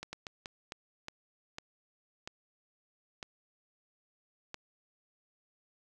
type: slowing click train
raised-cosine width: 0.2 ms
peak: -23 dBFS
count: 10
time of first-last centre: 0.03-4.544 s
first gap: 100 ms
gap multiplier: 1.38
effects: none